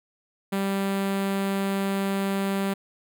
sawtooth tone with notch filter, 196 Hz, G3, in tune, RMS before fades -26 dBFS, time 0.52-2.74 s, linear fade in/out 10 ms, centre 5700 Hz, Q 1.6, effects none

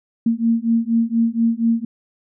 sine beating tone pair, 227.7 / 231.9 Hz, A#3 / A#3, -40 / -9 cents, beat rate 4.2 Hz, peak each -18 / -18 dBFS, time 0.26-1.85 s, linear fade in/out 5 ms, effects none

